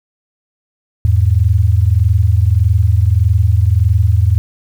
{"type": "tone pair together", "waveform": "sine", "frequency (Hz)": [83.3, 104.95], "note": ["E2", "G#2"], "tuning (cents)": [19, 19], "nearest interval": "major third", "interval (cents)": 400, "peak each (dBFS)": -11, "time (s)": [1.05, 4.38], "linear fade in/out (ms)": 0, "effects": ["7-bit"]}